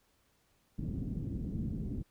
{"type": "low-pass noise", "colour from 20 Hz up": "white", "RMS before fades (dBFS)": -37, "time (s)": [0.78, 2.03], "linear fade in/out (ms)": 10, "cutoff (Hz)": 240, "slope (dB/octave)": 24, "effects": ["pink hiss -72 dBFS RMS until 2.1 s"]}